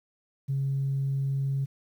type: tone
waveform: sine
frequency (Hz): 136.9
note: C#3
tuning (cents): -21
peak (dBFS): -24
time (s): 0.48-1.66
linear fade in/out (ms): 20
effects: tanh soft clip ceiling -21 dBFS + 10-bit